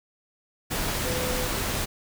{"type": "tone in noise", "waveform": "sine", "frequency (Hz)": 503, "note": "B4", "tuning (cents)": 32, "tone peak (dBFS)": -31, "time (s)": [1.04, 1.48], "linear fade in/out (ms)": 20, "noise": "pink", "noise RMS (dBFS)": -28, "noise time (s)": [0.7, 1.86], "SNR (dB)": -6, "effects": []}